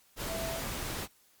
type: tone in noise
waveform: sine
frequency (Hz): 659.3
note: E5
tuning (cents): 0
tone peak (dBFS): -37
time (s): 0.26-0.62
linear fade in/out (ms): 50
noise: pink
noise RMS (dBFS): -37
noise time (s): 0.16-1.08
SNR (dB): -3
effects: white hiss -65 dBFS RMS until 1.4 s + Opus 48 kbps